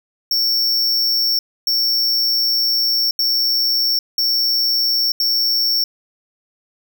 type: tone bursts at uneven times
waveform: square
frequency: 5460 Hz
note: F8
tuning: 40 cents flat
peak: -15 dBFS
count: 5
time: 0.31-1.39 / 1.67-3.11 / 3.19-3.99 / 4.18-5.12 / 5.2-5.84 s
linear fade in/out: 2 ms
effects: none